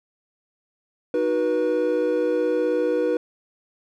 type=chord; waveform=triangle; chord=B major; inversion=first; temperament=equal with one note detuned; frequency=311.1 / 370 / 485.7 Hz; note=D#4 / F#4 / B4; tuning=0 / 0 / -29 cents; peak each=-24 / -25 / -19 dBFS; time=1.14-3.17 s; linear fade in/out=2 ms; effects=none